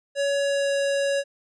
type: tone with pitch glide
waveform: square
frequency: 562 to 558.4 Hz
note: C#5 to C#5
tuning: +24 to +13 cents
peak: -22 dBFS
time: 0.15-1.24 s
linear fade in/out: 50 ms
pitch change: -11 cents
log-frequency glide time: 0.41-0.73 s
effects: resampled to 22050 Hz